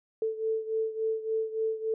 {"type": "beating tone pair", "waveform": "sine", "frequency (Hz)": [441.5, 445], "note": ["A4", "A4"], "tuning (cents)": [6, 20], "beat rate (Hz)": 3.5, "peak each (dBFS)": [-29, -33], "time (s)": [0.22, 1.94], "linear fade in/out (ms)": 2, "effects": []}